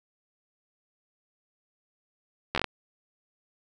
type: slowing click train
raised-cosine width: 0.3 ms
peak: -10 dBFS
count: 6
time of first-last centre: 2.55-2.643 s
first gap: 12 ms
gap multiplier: 1.22
effects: none